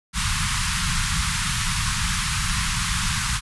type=band-stop noise; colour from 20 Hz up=pink; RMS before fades=-23 dBFS; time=0.13-3.41 s; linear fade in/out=50 ms; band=190 to 1000 Hz; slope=48 dB/octave; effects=resampled to 24000 Hz